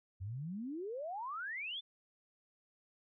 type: exponential sweep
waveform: sine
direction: up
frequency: 88.7 to 3595 Hz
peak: -39 dBFS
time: 0.2-1.81 s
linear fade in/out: 20 ms
effects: none